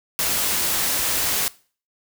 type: noise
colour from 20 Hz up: white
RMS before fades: -22 dBFS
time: 0.19-1.48 s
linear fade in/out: 0 ms
effects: noise-tail reverb RT60 0.4 s tail -20 dB re dry